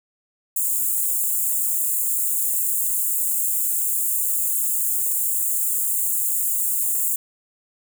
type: high-pass noise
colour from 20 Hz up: white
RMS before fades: -22 dBFS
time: 0.56-7.16 s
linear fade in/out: 5 ms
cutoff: 7000 Hz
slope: 96 dB/octave
effects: none